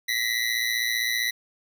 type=ring-modulated tone; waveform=25% pulse; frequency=1975.5 Hz; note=B6; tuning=in tune; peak=-17 dBFS; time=0.08-1.31 s; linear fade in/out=10 ms; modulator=57.7 Hz; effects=none